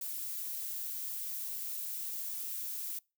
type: noise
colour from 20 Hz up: violet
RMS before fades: -39 dBFS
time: 0.01-2.99 s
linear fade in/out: 5 ms
effects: noise-tail reverb RT60 0.3 s tail -26 dB re dry